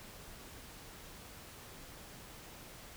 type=silence; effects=pink hiss -52 dBFS RMS until 2.96 s